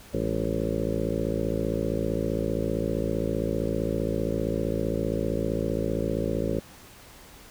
harmonic tone with a mistuned harmonic, 55.3 Hz, A1, 9 cents sharp, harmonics 1 / 2 / 3 / 4 / 5 / 6 / 7 / 8 / 9 / 10, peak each -34 / -34 / -34 / -34 / -34 / -34 / -34 / -34 / -34 / -34 dBFS, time 0.13-6.6 s, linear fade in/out 10 ms, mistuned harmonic 4, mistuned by -100 cents, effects pink hiss -49 dBFS RMS until 7.5 s

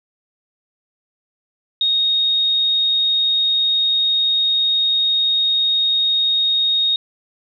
sine tone, 3729 Hz, A#7, in tune, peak -14 dBFS, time 1.81-6.96 s, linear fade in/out 2 ms, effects none

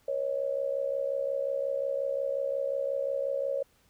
sine tone with amplitude modulation, 551 Hz, C#5, 11 cents flat, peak -24 dBFS, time 0.08-3.63 s, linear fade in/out 5 ms, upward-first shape sine, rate 65.6 Hz, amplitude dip 80%, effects pink hiss -66 dBFS RMS until 3.89 s

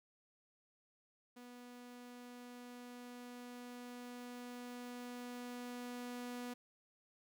sawtooth tone with level ramp, 244.9 Hz, B3, 14 cents flat, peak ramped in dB -49 to -39 dBFS, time 1.36-6.54 s, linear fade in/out 10 ms, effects none

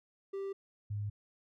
triangle / sine tone pair in turn, 392 / 103.35 Hz, G4 / G#2, 0 / -8 cents, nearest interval octave + major seventh, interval 2308 cents, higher first, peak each -34 / -34 dBFS, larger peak neither, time 0.33-0.53 / 0.9-1.1 s, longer neither, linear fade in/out 10 ms, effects none

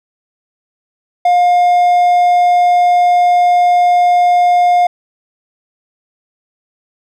triangle tone, 710 Hz, F5, 28 cents sharp, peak -5 dBFS, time 1.25-4.87 s, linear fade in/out 5 ms, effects none

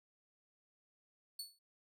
sawtooth tone with exponential decay, 4435 Hz, C#8, in tune, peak -37 dBFS, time 1.39-1.59 s, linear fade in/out 5 ms, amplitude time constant 43 ms, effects none

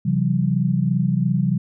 sine tone cluster, 133.3 / 168 / 191 Hz, C3 / E3 / G3, +33 / +33 / -45 cents, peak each -21 dBFS, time 0.05-1.58 s, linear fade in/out 10 ms, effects none

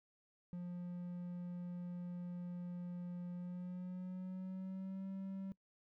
triangle tone with pitch glide, 176.7 to 192.69 Hz, F3 to G3, +21 to -29 cents, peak -40 dBFS, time 0.53-5.52 s, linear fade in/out 0 ms, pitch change +150 cents, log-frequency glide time 3.32-5.09 s, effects noise-tail reverb RT60 0.1 s tail -22 dB re dry

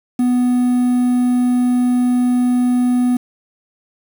triangle tone with quantisation, 247.5 Hz, B3, 4 cents sharp, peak -10 dBFS, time 0.19-3.17 s, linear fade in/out 5 ms, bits 6, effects none

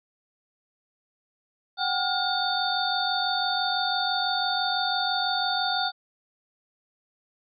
sine tone cluster, 743 / 789 / 1421 / 3620 / 4479 Hz, F#5 / G5 / F6 / A7 / C#8, +7 / +11 / +30 / +48 / +17 cents, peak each -30 dBFS, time 1.77-5.92 s, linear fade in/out 50 ms, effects none

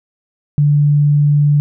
sine tone, 146.3 Hz, D3, 6 cents flat, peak -8 dBFS, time 0.58-1.6 s, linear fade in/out 0 ms, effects none

